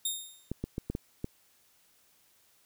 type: tone with exponential decay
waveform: 15% pulse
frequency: 3681 Hz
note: A#7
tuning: 23 cents flat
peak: -21 dBFS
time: 0.05-0.51 s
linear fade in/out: 5 ms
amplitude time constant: 100 ms
type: clicks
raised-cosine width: 3 ms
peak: -20 dBFS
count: 6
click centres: 0.516 / 0.64 / 0.781 / 0.9 / 0.951 / 1.244 s
effects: white hiss -66 dBFS RMS until 2.65 s